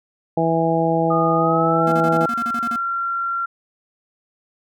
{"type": "harmonic tone", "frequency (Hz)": 164.4, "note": "E3", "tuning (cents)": -4, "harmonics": [1, 2, 3, 4, 5], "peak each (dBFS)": [-22, -22, -22, -22, -22], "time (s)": [0.37, 2.26], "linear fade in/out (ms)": 5}
{"type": "tone with pitch glide", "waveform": "sine", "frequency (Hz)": [1229, 1371.6], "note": ["D#6", "F6"], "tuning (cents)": [-22, -32], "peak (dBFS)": -20, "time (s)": [1.1, 3.46], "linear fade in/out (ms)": 10, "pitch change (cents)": 190, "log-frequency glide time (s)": [1.36, 1.93]}
{"type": "tone bursts", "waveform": "square", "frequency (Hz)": 235.5, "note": "A#3", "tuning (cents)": 18, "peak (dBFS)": -27, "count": 11, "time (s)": [1.87, 2.76], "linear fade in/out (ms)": 2, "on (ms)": 50, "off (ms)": 34}
{"effects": []}